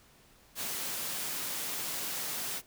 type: high-pass noise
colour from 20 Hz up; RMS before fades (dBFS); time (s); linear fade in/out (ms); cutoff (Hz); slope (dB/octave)
white; -36; 0.55-2.62; 50; 110; 96
effects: pink hiss -61 dBFS RMS until 2.66 s